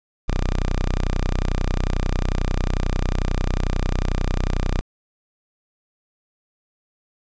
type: tone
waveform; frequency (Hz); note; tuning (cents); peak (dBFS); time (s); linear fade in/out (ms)
sawtooth; 31.15; B0; +16; -15; 0.28-4.81; 0
effects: resampled to 16000 Hz + 8-bit